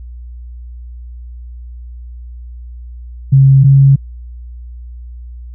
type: tone pair in turn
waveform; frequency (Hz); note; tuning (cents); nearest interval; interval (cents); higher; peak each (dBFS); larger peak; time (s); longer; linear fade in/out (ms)
sine; 135.6 / 137.18; C#3 / C#3; -38 / -18; unison; 20; second; -3; neither; 3.32-3.64 / 3.64-3.96; neither; 10
effects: added 60 Hz sine -27 dBFS peak until 5.54 s